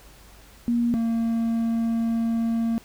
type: tone pair in turn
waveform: sine / triangle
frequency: 236.8 / 229 Hz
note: A#3 / A#3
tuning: +27 / -31 cents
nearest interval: minor second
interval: 58 cents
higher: first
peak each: -19 dBFS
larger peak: neither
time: 0.68-0.94 / 0.94-2.78 s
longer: second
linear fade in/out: 0 ms
effects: added 50 Hz sine -50 dBFS peak until 2.84 s + pink hiss -51 dBFS RMS until 2.84 s